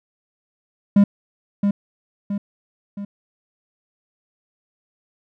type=tone with echo; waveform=triangle; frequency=201.6 Hz; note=G3; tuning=49 cents sharp; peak=-7 dBFS; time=0.96-1.04 s; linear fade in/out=5 ms; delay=670 ms; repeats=3; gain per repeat=-6 dB; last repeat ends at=3.05 s; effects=none